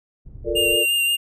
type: low-pass noise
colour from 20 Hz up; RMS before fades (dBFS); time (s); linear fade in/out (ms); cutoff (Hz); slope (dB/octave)
pink; -36; 0.25-0.77; 20; 110; 12
type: chord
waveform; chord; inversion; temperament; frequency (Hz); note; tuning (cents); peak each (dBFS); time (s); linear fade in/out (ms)
sine; Bb major seventh; second; equal; 349.2 / 440 / 466.2 / 587.3; F4 / A4 / Bb4 / D5; 0 / 0 / 0 / 0; -26; 0.44-0.86; 50
type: tone with vibrato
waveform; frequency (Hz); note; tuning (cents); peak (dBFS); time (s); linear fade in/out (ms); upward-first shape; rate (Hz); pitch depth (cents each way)
square; 2794; F7; 0; -18; 0.55-1.17; 20; sine; 5.7; 19
effects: none